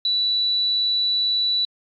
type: tone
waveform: sine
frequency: 3951 Hz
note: B7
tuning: in tune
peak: -18 dBFS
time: 0.05-1.65 s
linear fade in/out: 2 ms
effects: AAC 64 kbps